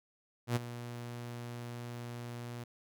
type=tone with ADSR envelope; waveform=sawtooth; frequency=119.8 Hz; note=A#2; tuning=48 cents sharp; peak=-23 dBFS; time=0.47-2.64 s; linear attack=89 ms; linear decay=20 ms; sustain=-14 dB; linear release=6 ms; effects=none